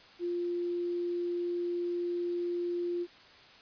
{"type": "tone with quantisation", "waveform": "sine", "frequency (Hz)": 349.2, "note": "F4", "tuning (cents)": 0, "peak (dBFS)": -30, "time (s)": [0.19, 3.07], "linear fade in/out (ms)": 50, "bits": 10, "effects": ["white hiss -55 dBFS RMS until 3.61 s", "resampled to 11025 Hz"]}